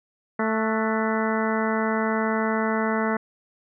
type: harmonic tone with a mistuned harmonic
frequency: 220.8 Hz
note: A3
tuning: 6 cents sharp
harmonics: 1 / 2 / 3 / 4 / 5 / 6 / 7 / 8 / 9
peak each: -25 / -28 / -30 / -31 / -32 / -33 / -33 / -34 / -35 dBFS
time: 0.39-3.17 s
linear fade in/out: 5 ms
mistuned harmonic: 7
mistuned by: -69 cents
effects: none